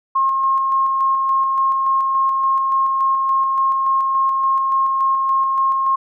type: tone with tremolo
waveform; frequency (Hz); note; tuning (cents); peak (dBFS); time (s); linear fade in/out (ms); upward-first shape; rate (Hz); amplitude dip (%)
sine; 1073; C6; +43; -13; 0.15-5.96; 10; square; 3.5; 25
effects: none